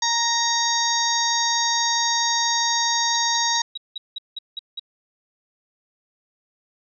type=harmonic tone; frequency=932.3 Hz; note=A#5; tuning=in tune; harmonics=1 / 2 / 4 / 5 / 6 / 7; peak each=-24 / -28 / -25 / -28 / -27 / -26 dBFS; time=0.02-3.62 s; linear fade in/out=5 ms
type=tone bursts; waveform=sine; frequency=3847 Hz; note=B7; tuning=46 cents flat; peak=-27 dBFS; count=9; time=3.14-4.796 s; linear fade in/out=5 ms; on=24 ms; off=180 ms
effects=none